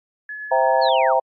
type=tone with tremolo; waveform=sine; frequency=1705 Hz; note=G#6; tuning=45 cents sharp; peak=-28 dBFS; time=0.29-0.89 s; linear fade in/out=2 ms; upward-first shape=triangle; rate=8.6 Hz; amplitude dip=30%
type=chord; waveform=sine; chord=C dominant seventh; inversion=none; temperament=equal; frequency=523.3 / 659.3 / 784 / 932.3 Hz; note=C5 / E5 / G5 / Bb5; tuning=0 / 0 / 0 / 0 cents; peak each=-20 dBFS; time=0.51-1.2 s; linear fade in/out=10 ms
type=linear sweep; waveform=sine; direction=down; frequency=4509 to 855 Hz; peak=-25 dBFS; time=0.81-1.15 s; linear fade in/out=20 ms
effects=AAC 64 kbps